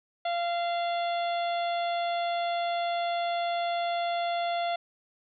harmonic tone with a mistuned harmonic, 690 Hz, F5, 21 cents flat, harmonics 1 / 2 / 3 / 4 / 5 / 6, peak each -27 / -40 / -40 / -44 / -40 / -48 dBFS, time 0.25-4.76 s, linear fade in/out 5 ms, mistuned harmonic 6, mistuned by +63 cents, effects none

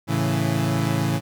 30% pulse chord, A major, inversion none, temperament equal, 110 / 138.59 / 164.81 Hz, A2 / C#3 / E3, 0 / 0 / 0 cents, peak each -22 dBFS, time 0.07-1.21 s, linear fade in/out 50 ms, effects none

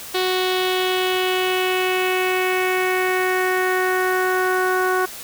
sawtooth tone with low-pass filter sweep, 370 Hz, F#4, in tune, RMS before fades -20 dBFS, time 0.14-5.06 s, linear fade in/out 10 ms, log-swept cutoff 3900 to 1400 Hz, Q 3.2, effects white hiss -35 dBFS RMS until 5.23 s

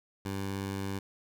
15% pulse tone, 97.8 Hz, G2, 4 cents flat, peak -27 dBFS, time 0.25-0.99 s, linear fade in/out 5 ms, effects none

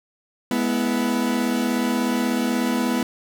40% pulse chord, E major, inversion first, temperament equal with one note detuned, 210.4 / 246.9 / 329.6 Hz, G#3 / B3 / E4, +23 / 0 / 0 cents, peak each -25 / -21 / -27 dBFS, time 0.51-3.03 s, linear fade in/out 2 ms, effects none

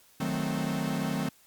45% pulse chord, D# diminished seventh, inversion none, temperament equal with one note detuned, 155.56 / 185 / 219 / 261.6 Hz, D#3 / F#3 / A3 / C4, 0 / 0 / -8 / 0 cents, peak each -34 dBFS, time 0.2-1.29 s, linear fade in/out 5 ms, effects white hiss -60 dBFS RMS until 1.46 s + Opus 48 kbps

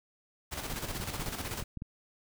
pink noise with tremolo, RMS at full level -36 dBFS, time 0.51-1.64 s, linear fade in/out 20 ms, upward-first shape square, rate 16 Hz, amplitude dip 50%
clicks, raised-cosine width 5 ms, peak -27 dBFS, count 8, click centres 0.737 / 0.836 / 1.001 / 1.197 / 1.284 / 1.625 / 1.773 / 1.821 s
effects none

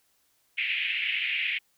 pink band-pass noise, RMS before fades -29 dBFS, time 0.57-1.59 s, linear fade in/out 20 ms, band 2100 to 2900 Hz, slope 48 dB/octave, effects white hiss -69 dBFS RMS until 1.77 s

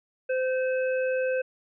harmonic tone, 516 Hz, C5, 24 cents flat, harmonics 1 / 3 / 5, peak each -24 / -34 / -38 dBFS, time 0.29-1.42 s, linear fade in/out 10 ms, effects none

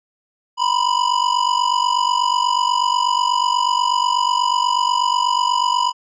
square ring-modulated tone, 987.8 Hz, B5, in tune, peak -13 dBFS, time 0.57-5.93 s, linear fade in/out 50 ms, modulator 24.1 Hz, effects resampled to 16000 Hz

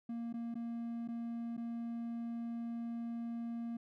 triangle tone with dropouts, 233.1 Hz, A#3, in tune, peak -36 dBFS, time 0.09-3.77 s, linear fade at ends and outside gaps 5 ms, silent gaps 0.328-0.339 / 0.543-0.553 / 1.077-1.085 / 1.568-1.576 s, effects none

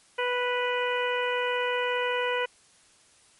harmonic tone, 492.9 Hz, B4, 3 cents flat, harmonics 1 / 2 / 3 / 4 / 5 / 6, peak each -28 / -31 / -33 / -34 / -35 / -36 dBFS, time 0.18-2.46 s, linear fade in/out 10 ms, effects white hiss -59 dBFS RMS until 3.39 s + MP3 48 kbps

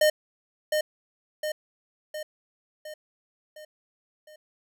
square tone with echo, 611 Hz, D#5, 32 cents flat, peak -18 dBFS, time 0.01-0.1 s, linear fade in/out 5 ms, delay 710 ms, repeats 6, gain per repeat -5 dB, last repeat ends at 4.36 s, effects none

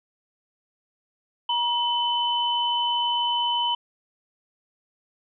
sine tone pair together, 953 / 3026 Hz, A#5 / F#7, +38 / +38 cents, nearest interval octave + minor sixth, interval 2000 cents, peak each -24 dBFS, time 1.49-3.75 s, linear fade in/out 5 ms, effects none

